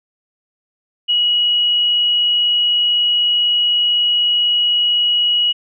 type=tone; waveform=sine; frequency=2911 Hz; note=F#7; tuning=29 cents flat; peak=-12 dBFS; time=1.08-5.53 s; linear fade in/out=20 ms; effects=none